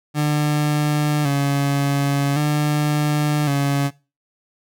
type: tone with vibrato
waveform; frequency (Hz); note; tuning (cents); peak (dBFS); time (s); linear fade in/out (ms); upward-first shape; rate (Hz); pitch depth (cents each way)
30% pulse; 144.9; D3; -23; -14; 0.14-3.91; 50; square; 0.45; 50
effects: noise-tail reverb RT60 0.3 s tail -21 dB re dry